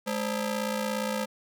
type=ring-modulated tone; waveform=sawtooth; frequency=365.2 Hz; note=F#4; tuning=23 cents flat; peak=-21 dBFS; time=0.06-1.26 s; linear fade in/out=20 ms; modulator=154 Hz; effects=none